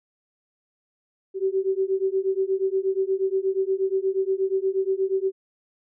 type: beating tone pair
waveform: sine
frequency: 379.6 / 388 Hz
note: F#4 / G4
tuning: +44 / -18 cents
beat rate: 8.4 Hz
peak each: -24 dBFS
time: 1.34-5.32 s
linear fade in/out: 50 ms
effects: none